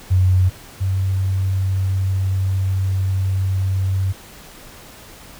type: tone pair in turn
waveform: sine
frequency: 92.5 / 95.27 Hz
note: F#2 / G2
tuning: 0 / -49 cents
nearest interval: minor second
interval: 51 cents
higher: second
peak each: -11 / -16 dBFS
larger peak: first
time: 0.1-0.5 / 0.8-4.13 s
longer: second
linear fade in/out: 20 ms
effects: pink hiss -41 dBFS RMS until 5.39 s